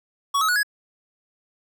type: tone with pitch steps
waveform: square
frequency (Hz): 1122 / 1281.4 / 1463.5 / 1671.4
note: C#6 / E6 / F#6 / G#6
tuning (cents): +21 / -49 / -19 / +11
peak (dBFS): -19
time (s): 0.34-0.632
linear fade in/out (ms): 10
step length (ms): 73
effects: none